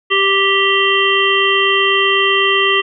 harmonic tone, 392 Hz, G4, in tune, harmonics 1 / 3 / 5 / 7 / 8, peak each -17 / -17 / -17 / -17 / -17 dBFS, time 0.1-2.82 s, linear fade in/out 20 ms, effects none

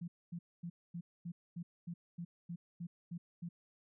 sine tone bursts, 171.8 Hz, F3, 28 cents flat, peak -40 dBFS, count 12, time 0.01-3.49 s, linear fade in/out 10 ms, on 70 ms, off 240 ms, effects none

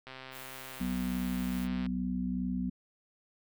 click train, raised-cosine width 0.3 ms, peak -29 dBFS, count 236, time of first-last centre 0.07-1.864 s, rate 131 Hz
blue noise, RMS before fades -49 dBFS, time 0.31-1.68 s, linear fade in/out 50 ms
harmonic tone, 62.4 Hz, B1, 19 cents sharp, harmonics 1 / 3 / 4, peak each -41 / -33 / -34 dBFS, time 0.8-2.7 s, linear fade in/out 10 ms
effects none

